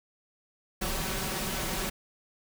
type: noise with comb filter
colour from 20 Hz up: pink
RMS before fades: -32 dBFS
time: 0.81-1.9 s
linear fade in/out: 10 ms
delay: 5.3 ms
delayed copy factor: +0.65
effects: none